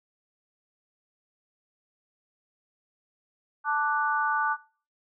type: chord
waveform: sine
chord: D major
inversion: second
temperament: equal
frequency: 880 / 1174.7 / 1480 Hz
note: A5 / D6 / F#6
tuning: 0 / 0 / 0 cents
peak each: -28 dBFS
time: 3.64-4.57 s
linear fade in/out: 50 ms
effects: noise-tail reverb RT60 0.4 s tail -20 dB re dry